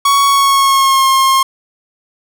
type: tone with pitch glide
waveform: 45% pulse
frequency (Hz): 1117 to 1069.6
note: C#6 to C6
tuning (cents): +13 to +38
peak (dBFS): -8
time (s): 0.05-1.43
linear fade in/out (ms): 5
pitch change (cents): -75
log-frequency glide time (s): 0.26-1.07
effects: none